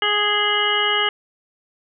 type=harmonic tone with a mistuned harmonic; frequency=415.3 Hz; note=G#4; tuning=in tune; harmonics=1 / 2 / 3 / 4 / 5 / 7 / 8; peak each=-26 / -27 / -24 / -25 / -24 / -21 / -27 dBFS; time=0.02-1.09 s; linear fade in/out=2 ms; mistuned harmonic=8; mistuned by=-80 cents; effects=none